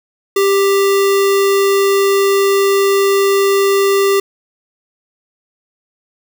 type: tone with sample-and-hold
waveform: sine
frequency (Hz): 395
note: G4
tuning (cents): +13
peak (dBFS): -9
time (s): 0.36-4.2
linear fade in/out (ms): 5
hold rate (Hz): 1575
effects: none